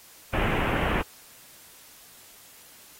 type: low-pass noise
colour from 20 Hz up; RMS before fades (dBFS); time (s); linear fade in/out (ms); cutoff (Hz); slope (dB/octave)
pink; -26; 0.33-1.02; 10; 2900; 48
effects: white hiss -51 dBFS RMS until 2.99 s + AAC 48 kbps